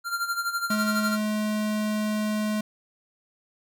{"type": "tone with tremolo", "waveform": "square", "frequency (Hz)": 1387, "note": "F6", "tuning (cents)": -12, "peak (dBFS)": -24, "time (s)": [0.04, 1.18], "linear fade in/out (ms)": 50, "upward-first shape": "sine", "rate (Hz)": 12, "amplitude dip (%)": 70}
{"type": "tone", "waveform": "square", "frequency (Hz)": 212.9, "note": "G#3", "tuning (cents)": 43, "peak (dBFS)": -25, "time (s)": [0.7, 2.61], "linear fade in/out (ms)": 5}
{"effects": []}